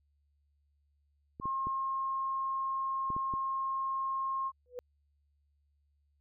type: clicks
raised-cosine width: 3 ms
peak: -29 dBFS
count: 6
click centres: 1.399 / 1.456 / 1.67 / 3.103 / 3.165 / 3.338 s
type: tone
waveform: sine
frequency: 1071 Hz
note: C6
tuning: 40 cents sharp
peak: -31 dBFS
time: 1.41-4.52 s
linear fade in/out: 50 ms
type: tone with exponential growth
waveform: sine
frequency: 493.9 Hz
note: B4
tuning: in tune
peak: -34 dBFS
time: 4.66-4.79 s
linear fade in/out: 0 ms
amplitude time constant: 28 ms
effects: added 72 Hz sine -70 dBFS peak until 6.2 s